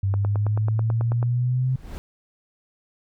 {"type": "exponential sweep", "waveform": "sine", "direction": "up", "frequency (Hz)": [97.2, 130.81], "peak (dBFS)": -19, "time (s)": [0.03, 1.76], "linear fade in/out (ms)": 5}
{"type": "click train", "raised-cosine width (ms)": 1, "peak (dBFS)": -17, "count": 11, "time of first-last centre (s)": [0.14, 1.228], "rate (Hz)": 9.19}
{"type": "noise with exponential growth", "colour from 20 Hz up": "brown", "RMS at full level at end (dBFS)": -29, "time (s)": [1.52, 1.98], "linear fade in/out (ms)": 0, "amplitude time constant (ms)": 100}
{"effects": []}